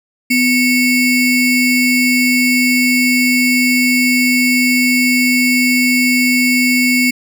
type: ring-modulated tone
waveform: square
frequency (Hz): 1228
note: D#6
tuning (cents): -23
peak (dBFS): -8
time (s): 0.3-7.11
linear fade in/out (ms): 10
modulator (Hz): 977
effects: none